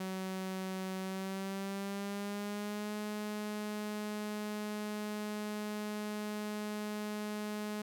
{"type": "tone with pitch glide", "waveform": "sawtooth", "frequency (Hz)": [188.5, 210.4], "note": ["F#3", "G#3"], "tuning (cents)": [32, 23], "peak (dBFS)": -33, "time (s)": [0, 7.82], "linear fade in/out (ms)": 5, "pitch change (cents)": 191, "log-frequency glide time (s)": [0.98, 2.93], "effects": []}